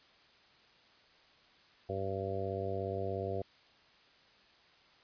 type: harmonic tone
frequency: 97 Hz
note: G2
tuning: 18 cents flat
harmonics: 1 / 2 / 3 / 4 / 5 / 6 / 7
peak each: -40 / -46 / -48 / -40 / -40 / -43 / -41 dBFS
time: 1.89-3.42 s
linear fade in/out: 5 ms
effects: white hiss -63 dBFS RMS until 5.03 s + resampled to 11025 Hz